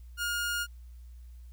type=tone; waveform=sawtooth; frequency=1425 Hz; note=F6; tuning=34 cents sharp; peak=-26 dBFS; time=0.17-0.67 s; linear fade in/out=50 ms; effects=added 60 Hz sine -45 dBFS peak until 1.52 s + white hiss -70 dBFS RMS until 1.52 s